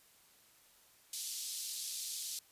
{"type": "band-pass noise", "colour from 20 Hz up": "pink", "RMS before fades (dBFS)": -42, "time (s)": [1.13, 2.39], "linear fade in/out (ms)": 2, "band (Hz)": [4000, 13000], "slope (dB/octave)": 24, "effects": ["white hiss -65 dBFS RMS until 2.51 s", "resampled to 32000 Hz"]}